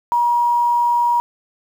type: tone with quantisation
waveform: sine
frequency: 955 Hz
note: A#5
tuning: 42 cents sharp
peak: -13 dBFS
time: 0.12-1.2 s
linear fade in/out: 0 ms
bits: 7
effects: none